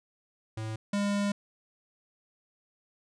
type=tone pair in turn; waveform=square; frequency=110 / 202.6 Hz; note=A2 / G#3; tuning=0 / -43 cents; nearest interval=major seventh; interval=1057 cents; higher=second; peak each=-34 / -27 dBFS; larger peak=second; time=0.57-0.76 / 0.93-1.32 s; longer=second; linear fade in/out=5 ms; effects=resampled to 22050 Hz